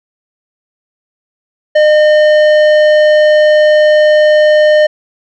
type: tone with tanh clipping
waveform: sine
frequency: 608 Hz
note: D#5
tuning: 40 cents flat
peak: -6 dBFS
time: 1.75-4.87 s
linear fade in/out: 10 ms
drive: 12 dB
effects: none